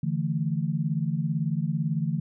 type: chord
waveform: sine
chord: D suspended second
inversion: none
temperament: equal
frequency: 146.83 / 164.81 / 220 Hz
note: D3 / E3 / A3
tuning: 0 / 0 / 0 cents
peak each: -28 / -27 / -32 dBFS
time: 0.03-2.2 s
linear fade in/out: 5 ms
effects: none